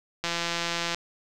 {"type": "click train", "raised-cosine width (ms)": 0.2, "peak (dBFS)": -11, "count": 121, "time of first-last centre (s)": [0.24, 0.946], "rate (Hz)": 170, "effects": []}